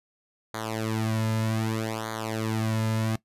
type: tone with flanger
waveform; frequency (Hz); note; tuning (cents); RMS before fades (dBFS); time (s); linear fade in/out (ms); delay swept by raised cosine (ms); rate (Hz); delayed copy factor
sawtooth; 110.8; A2; +13; -28; 0.54-3.16; 5; 0.37 to 2.67; 0.64; -1
effects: noise-tail reverb RT60 0.1 s tail -19 dB re dry + resampled to 32000 Hz